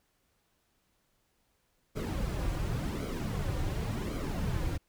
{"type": "noise with flanger", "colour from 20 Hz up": "brown", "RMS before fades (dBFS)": -33, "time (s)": [1.95, 4.78], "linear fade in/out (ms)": 20, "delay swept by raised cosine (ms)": [1.1, 4.7], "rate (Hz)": 0.91, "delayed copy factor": -0.65, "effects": ["pink hiss -74 dBFS RMS until 4.88 s"]}